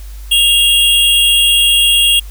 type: tone pair together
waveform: square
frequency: 2795 / 3297 Hz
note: F7 / G#7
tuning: +1 / -13 cents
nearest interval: minor third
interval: 286 cents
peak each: -11 dBFS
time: 0.31-2.2 s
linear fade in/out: 10 ms
effects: added 50 Hz sine -26 dBFS peak until 2.3 s + white hiss -42 dBFS RMS until 2.3 s